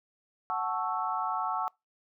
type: chord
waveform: sine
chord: F# minor seventh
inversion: none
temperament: equal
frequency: 740 / 880 / 1108.7 / 1318.5 Hz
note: F#5 / A5 / C#6 / E6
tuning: 0 / 0 / 0 / 0 cents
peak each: -34 dBFS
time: 0.5-1.68 s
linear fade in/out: 0 ms
effects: noise-tail reverb RT60 0.2 s tail -25 dB re dry